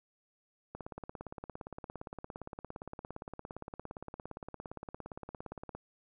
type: click train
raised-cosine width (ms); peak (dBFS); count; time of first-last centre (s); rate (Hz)
1; -28; 88; 0.75-5.75; 17.4
effects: none